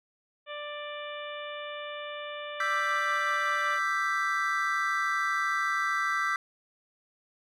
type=harmonic tone; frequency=590 Hz; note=D5; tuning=8 cents sharp; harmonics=1 / 2 / 3 / 4 / 5 / 6; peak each=-39 / -42 / -44 / -45 / -46 / -47 dBFS; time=0.46-3.8 s; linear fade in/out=50 ms
type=chord; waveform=triangle; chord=E minor seventh; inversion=third; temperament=equal with one note detuned; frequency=1174.7 / 1327.7 / 1568 / 1975.5 Hz; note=D6 / E6 / G6 / B6; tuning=0 / +12 / 0 / 0 cents; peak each=-30 dBFS; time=2.6-6.36 s; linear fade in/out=2 ms
effects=none